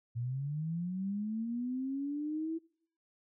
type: linear sweep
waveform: sine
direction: up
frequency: 114.8 to 329.6 Hz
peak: -33 dBFS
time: 0.15-2.59 s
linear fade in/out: 20 ms
effects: noise-tail reverb RT60 0.6 s tail -22 dB re dry

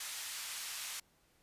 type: band-pass noise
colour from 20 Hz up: white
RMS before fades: -43 dBFS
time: 0-1 s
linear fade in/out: 5 ms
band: 1200 to 9600 Hz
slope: 12 dB/octave
effects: pink hiss -71 dBFS RMS until 1.42 s + resampled to 32000 Hz

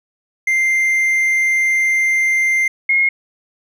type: tone pair in turn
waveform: triangle / sine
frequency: 2093 / 2151 Hz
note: C7 / C7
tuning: 0 / +47 cents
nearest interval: unison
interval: 47 cents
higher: second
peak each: -11 dBFS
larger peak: neither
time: 0.47-2.68 / 2.89-3.09 s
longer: first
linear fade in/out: 5 ms
effects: none

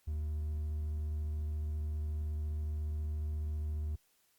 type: tone with hard clipping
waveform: triangle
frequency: 76.2 Hz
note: D#2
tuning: 36 cents flat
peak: -34 dBFS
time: 0.07-3.96 s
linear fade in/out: 10 ms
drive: 5 dB
effects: white hiss -72 dBFS RMS until 4.38 s + Opus 48 kbps

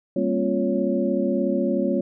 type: tone cluster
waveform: sine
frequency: 198.7 / 232.3 / 268.9 / 350.8 / 556 Hz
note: G3 / A#3 / C4 / F4 / C#5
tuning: +24 / -6 / +47 / +8 / +5 cents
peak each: -26 dBFS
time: 0.16-2.01 s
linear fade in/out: 5 ms
effects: none

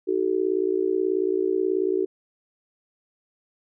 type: tone with amplitude modulation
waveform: sine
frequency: 378.1 Hz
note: F#4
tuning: 38 cents sharp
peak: -16 dBFS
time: 0.07-2.06 s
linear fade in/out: 20 ms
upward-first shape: sine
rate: 58.4 Hz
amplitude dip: 100%
effects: none

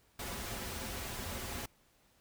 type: noise with comb filter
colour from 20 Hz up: pink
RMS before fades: -41 dBFS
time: 0.19-1.66 s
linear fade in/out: 5 ms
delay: 6.5 ms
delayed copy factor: -0.5
effects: pink hiss -69 dBFS RMS until 2.2 s

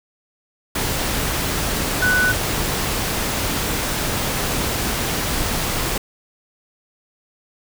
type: tone in noise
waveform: sine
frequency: 1490 Hz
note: F#6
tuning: 12 cents sharp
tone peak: -15 dBFS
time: 2.02-2.32 s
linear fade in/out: 5 ms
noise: pink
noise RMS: -22 dBFS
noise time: 0.75-5.98 s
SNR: +4 dB
effects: none

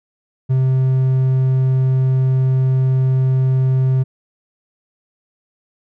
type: tone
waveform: triangle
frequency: 130.81 Hz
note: C3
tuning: in tune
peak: -10 dBFS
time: 0.49-4.04 s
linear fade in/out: 20 ms
effects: none

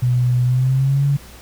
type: tone with pitch glide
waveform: sine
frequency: 123.8 to 141.39 Hz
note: B2 to C#3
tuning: +5 to +35 cents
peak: -13 dBFS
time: 0.02-1.17 s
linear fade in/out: 10 ms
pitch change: +230 cents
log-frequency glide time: 0.44-1.06 s
effects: added 60 Hz sine -41 dBFS peak until 1.41 s + pink hiss -42 dBFS RMS until 1.41 s

